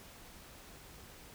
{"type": "silence", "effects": ["pink hiss -54 dBFS RMS until 1.34 s"]}